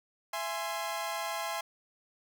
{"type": "chord", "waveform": "sawtooth", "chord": "E augmented", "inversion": "none", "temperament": "equal with one note detuned", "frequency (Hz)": [668.5, 830.6, 1046.5], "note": ["E5", "G#5", "B#5"], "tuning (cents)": [24, 0, 0], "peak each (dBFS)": -34, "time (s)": [0.33, 1.61], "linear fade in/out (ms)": 5, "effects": []}